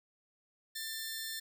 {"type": "tone pair together", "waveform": "15% pulse", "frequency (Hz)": [1784, 4243], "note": ["A6", "C8"], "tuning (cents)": [23, 23], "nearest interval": "octave + minor third", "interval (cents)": 1500, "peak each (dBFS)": [-34, -36], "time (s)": [0.75, 1.4], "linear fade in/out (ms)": 10, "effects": []}